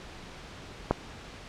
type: click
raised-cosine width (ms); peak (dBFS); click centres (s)
1; -8; 0.91
effects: pink hiss -45 dBFS RMS until 1.48 s + low-pass 5000 Hz 12 dB/octave